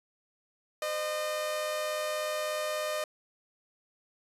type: tone pair together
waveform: sawtooth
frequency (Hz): 514 / 610.5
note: C5 / D#5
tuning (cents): -31 / -33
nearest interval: minor third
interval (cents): 298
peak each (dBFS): -37 / -27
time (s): 0.82-3.04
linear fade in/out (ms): 2
effects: resampled to 32000 Hz